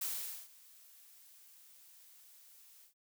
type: noise with ADSR envelope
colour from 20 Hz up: blue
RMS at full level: -37 dBFS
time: 0.01-2.94 s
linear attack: 8 ms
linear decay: 460 ms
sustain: -23 dB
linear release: 110 ms
effects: none